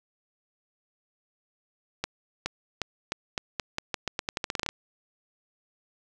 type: accelerating click train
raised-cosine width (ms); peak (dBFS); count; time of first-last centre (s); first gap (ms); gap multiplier
0.2; -11; 19; 2.04-4.69; 420; 0.85
effects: none